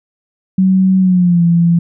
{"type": "tone with pitch glide", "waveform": "sine", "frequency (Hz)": [188.6, 169.98], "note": ["F#3", "F3"], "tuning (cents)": [33, -47], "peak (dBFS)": -7, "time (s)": [0.58, 1.79], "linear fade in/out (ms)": 5, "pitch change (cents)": -180, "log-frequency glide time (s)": [0.99, 1.43], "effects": []}